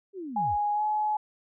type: linear sweep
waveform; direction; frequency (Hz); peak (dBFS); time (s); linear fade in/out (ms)
sine; down; 407 to 43.73; -34; 0.13-0.58; 50
type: tone with pitch glide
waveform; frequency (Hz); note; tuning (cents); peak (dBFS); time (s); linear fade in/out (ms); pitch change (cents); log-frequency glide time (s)
sine; 829 to 848.9; G#5 to G#5; -3 to +38; -24; 0.36-1.17; 5; +41; 0.73-0.83
effects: none